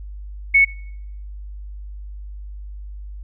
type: tone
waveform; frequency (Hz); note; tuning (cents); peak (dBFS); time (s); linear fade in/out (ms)
sine; 2210; C#7; -6; -9; 0.54-0.65; 10
effects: noise-tail reverb RT60 0.7 s tail -23 dB re dry + added 50 Hz sine -31 dBFS peak until 3.23 s